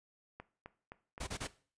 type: click train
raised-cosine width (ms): 0.5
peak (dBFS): -31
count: 4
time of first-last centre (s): 0.4-1.179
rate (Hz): 3.85
type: noise bursts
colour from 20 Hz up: pink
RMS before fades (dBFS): -40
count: 3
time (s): 1.2-1.474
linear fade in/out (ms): 10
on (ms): 72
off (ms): 29
effects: noise-tail reverb RT60 0.4 s tail -17 dB re dry + resampled to 22050 Hz